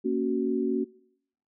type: chord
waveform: sine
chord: F# major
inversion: first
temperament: equal with one note detuned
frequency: 233.1 / 277.2 / 371.9 Hz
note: A#3 / C#4 / F#4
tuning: 0 / 0 / +9 cents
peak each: -29 / -29 / -27 dBFS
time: 0.04-0.85 s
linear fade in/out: 20 ms
effects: noise-tail reverb RT60 0.7 s tail -23 dB re dry